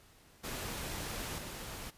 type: noise with level steps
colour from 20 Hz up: pink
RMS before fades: -40 / -44 dBFS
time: 0.43-1.91 s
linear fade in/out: 20 ms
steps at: 1.38 s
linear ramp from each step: 5 ms
effects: pink hiss -62 dBFS RMS until 1.97 s + resampled to 32000 Hz